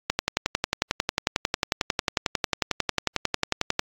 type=click train; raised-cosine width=0.2 ms; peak=-4 dBFS; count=42; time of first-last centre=0.1-3.794 s; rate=11.1 Hz; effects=AAC 64 kbps